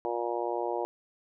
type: harmonic tone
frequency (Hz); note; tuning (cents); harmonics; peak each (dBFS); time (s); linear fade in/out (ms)
118.7; A#2; +32; 3 / 4 / 5 / 6 / 7 / 8; -34 / -35 / -36 / -37 / -37 / -38; 0.05-0.85; 0
effects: none